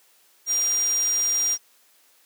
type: tone in noise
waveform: sine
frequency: 5700 Hz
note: F8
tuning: 34 cents sharp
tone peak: -20 dBFS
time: 0.46-1.58 s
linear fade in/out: 50 ms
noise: white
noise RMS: -35 dBFS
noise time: 0.46-1.58 s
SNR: +12 dB
effects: white hiss -59 dBFS RMS until 2.25 s + high-pass 300 Hz 12 dB/octave